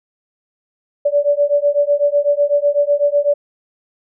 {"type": "beating tone pair", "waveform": "sine", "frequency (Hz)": [574, 582], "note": ["D5", "D5"], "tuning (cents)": [-40, -16], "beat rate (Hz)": 8, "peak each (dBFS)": -15, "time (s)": [1.05, 3.34], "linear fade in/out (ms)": 10, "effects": []}